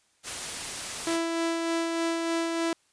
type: noise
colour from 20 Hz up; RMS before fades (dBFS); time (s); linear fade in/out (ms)
white; -34; 0.23-1.19; 50
type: tone with tremolo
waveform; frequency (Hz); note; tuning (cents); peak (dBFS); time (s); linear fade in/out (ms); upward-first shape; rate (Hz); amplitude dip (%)
sawtooth; 332; E4; +12; -21; 1.07-2.73; 2; sine; 3.3; 30
effects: white hiss -67 dBFS RMS until 2.92 s + resampled to 22050 Hz